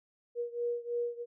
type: beating tone pair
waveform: sine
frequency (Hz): 476.1 / 479.2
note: A#4 / A#4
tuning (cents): +37 / +48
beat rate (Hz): 3.1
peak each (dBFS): -34 / -36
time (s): 0.35-1.26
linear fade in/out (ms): 50
effects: none